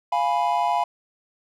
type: chord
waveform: triangle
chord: F diminished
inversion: none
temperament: equal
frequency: 698.5 / 830.6 / 987.8 Hz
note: F5 / Ab5 / Cb6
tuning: 0 / 0 / 0 cents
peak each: -22 dBFS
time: 0.12-0.84 s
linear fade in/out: 5 ms
effects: none